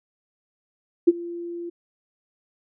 sine tone with ADSR envelope, 343.8 Hz, F4, 27 cents flat, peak -8 dBFS, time 1.07-1.7 s, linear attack 13 ms, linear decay 32 ms, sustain -22 dB, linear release 11 ms, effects none

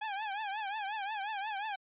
sawtooth tone with vibrato, 827 Hz, G#5, 8 cents flat, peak -31 dBFS, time 0.01-1.76 s, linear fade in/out 10 ms, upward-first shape triangle, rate 5.6 Hz, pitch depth 140 cents each way, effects resampled to 8000 Hz

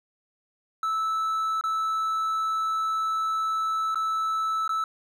triangle tone with dropouts, 1311 Hz, E6, 10 cents flat, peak -22 dBFS, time 0.83-4.84 s, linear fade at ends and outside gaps 2 ms, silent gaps 1.611-1.638 / 3.946-3.956 / 4.678-4.692 s, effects none

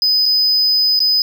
triangle tone with dropouts, 5010 Hz, D#8, 11 cents sharp, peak -10 dBFS, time 0.02-1.22 s, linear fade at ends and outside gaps 1 ms, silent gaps 0.257-0.261 / 0.992-1.003 s, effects none

